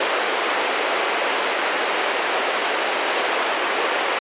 pink band-pass noise, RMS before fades -22 dBFS, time 0-4.19 s, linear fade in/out 5 ms, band 400 to 3200 Hz, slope 24 dB/octave, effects resampled to 8000 Hz

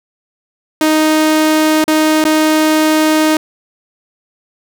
sawtooth tone with dropouts, 311.1 Hz, D#4, in tune, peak -5 dBFS, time 0.81-3.37 s, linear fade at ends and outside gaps 2 ms, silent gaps 1.841-1.879 / 2.241-2.251 s, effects none

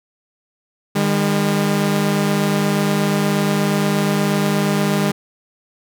sawtooth tone pair together, 153.6 / 202 Hz, D#3 / G#3, -22 / -48 cents, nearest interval perfect fourth, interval 474 cents, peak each -16 / -13 dBFS, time 0.95-5.12 s, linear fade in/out 10 ms, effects none

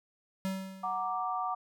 square tone with exponential decay, 190.8 Hz, G3, 47 cents flat, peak -30 dBFS, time 0.45-1.24 s, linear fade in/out 0 ms, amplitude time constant 170 ms
sine chord, Gb augmented, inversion none, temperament equal, 740 / 932.3 / 1174.7 Hz, Gb5 / Bb5 / D6, 0 / 0 / 0 cents, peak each -34 / -38 / -34 dBFS, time 0.83-1.55 s, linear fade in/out 10 ms
effects none

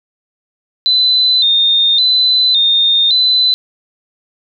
sine tone with vibrato, 3832 Hz, A#7, 47 cents sharp, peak -8 dBFS, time 0.86-3.54 s, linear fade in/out 0 ms, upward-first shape square, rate 0.89 Hz, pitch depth 82 cents each way, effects none

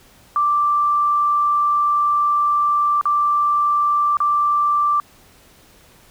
sine tone with dropouts, 1174.7 Hz, D6, in tune, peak -14 dBFS, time 0.36-5 s, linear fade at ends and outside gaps 1 ms, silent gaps 3.012-3.055 / 4.17-4.203 s, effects pink hiss -50 dBFS RMS until 6.1 s

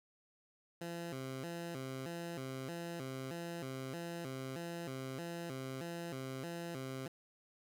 15% pulse tone with vibrato, 150 Hz, D3, 37 cents sharp, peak -35 dBFS, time 0.81-7.08 s, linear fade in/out 5 ms, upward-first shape square, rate 1.6 Hz, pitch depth 220 cents each way, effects none

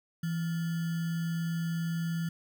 sine tone with sample-and-hold, 166.3 Hz, E3, 16 cents sharp, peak -29 dBFS, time 0.23-2.29 s, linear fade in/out 5 ms, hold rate 1575 Hz, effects none

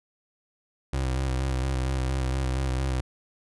30% pulse tone with vibrato, 65.3 Hz, C2, 3 cents flat, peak -22 dBFS, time 0.93-3.01 s, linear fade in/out 5 ms, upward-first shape square, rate 4.3 Hz, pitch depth 34 cents each way, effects resampled to 24000 Hz

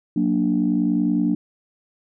sine chord, Gb augmented, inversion none, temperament equal with one note detuned, 182.87 / 233.1 / 293.7 Hz, Gb3 / Bb3 / D4, -20 / 0 / 0 cents, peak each -22 / -21 / -20 dBFS, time 0.16-1.35 s, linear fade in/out 5 ms, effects tanh soft clip ceiling -9 dBFS

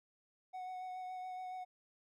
triangle tone with vibrato, 739 Hz, F#5, 2 cents flat, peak -40 dBFS, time 0.53-1.65 s, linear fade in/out 20 ms, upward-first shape sine, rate 7.1 Hz, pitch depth 15 cents each way, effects none

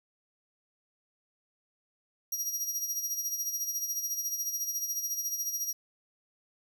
25% pulse tone with tremolo, 5720 Hz, F8, 41 cents sharp, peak -24 dBFS, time 2.32-5.73 s, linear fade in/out 5 ms, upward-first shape sine, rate 14 Hz, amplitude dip 60%, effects none

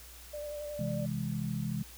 sine tone with vibrato, 591 Hz, D5, 11 cents sharp, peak -37 dBFS, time 0.33-1.06 s, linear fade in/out 10 ms, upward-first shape sine, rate 11 Hz, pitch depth 20 cents each way
sine chord, C augmented, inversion none, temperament equal with one note detuned, 131.49 / 164.81 / 207.7 Hz, C3 / E3 / G#3, +9 / 0 / 0 cents, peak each -36 dBFS, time 0.79-1.83 s, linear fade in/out 5 ms
effects added 60 Hz sine -52 dBFS peak until 1.97 s + white hiss -52 dBFS RMS until 1.97 s

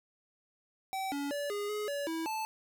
square tone with pitch steps, 768 / 283.6 / 576 / 410.4 / 420.5 / 570 / 325.8 / 876 Hz, G5 / C#4 / D5 / G#4 / G#4 / C#5 / E4 / A5, -36 / +40 / -34 / -21 / +22 / +48 / -20 / -8 cents, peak -34 dBFS, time 0.93-2.45 s, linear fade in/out 0 ms, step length 190 ms, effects none

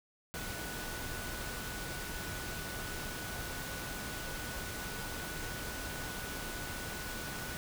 sine tone in noise, 1480 Hz, F#6, in tune, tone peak -46 dBFS, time 0.34-7.57 s, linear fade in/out 0 ms, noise pink, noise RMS -41 dBFS, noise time 0.34-7.57 s, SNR -8 dB, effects none

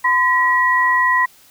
sine tone pair together, 1016.6 / 1919 Hz, B5 / A#6, +50 / +50 cents, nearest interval major seventh, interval 1100 cents, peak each -15 / -15 dBFS, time 0.04-1.26 s, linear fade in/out 10 ms, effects white hiss -49 dBFS RMS until 1.5 s

